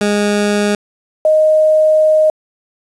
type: tone pair in turn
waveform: 20% pulse / sine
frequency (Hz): 206.3 / 621.8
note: G#3 / D#5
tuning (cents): -11 / -1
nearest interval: octave + perfect fifth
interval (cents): 1910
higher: second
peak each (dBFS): -7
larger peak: neither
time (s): 0.01-0.75 / 1.25-2.3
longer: second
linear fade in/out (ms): 2
effects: resampled to 24000 Hz + 7-bit